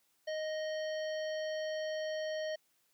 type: harmonic tone with a mistuned harmonic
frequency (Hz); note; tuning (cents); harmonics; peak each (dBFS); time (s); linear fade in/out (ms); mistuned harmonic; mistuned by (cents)
622.3; D#5; 0; 1 / 3 / 5 / 7 / 9; -35 / -45 / -49 / -52 / -54; 0.27-2.56; 10; 7; +21
effects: white hiss -74 dBFS RMS until 2.93 s + high-pass 100 Hz 12 dB/octave